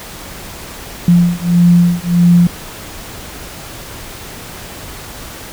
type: beating tone pair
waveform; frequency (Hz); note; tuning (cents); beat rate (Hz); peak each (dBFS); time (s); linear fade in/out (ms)
sine; 173.3 / 174.9; F3 / F3; -13 / +3; 1.6; -10; 1.08-2.47; 2
effects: pink hiss -30 dBFS RMS until 5.52 s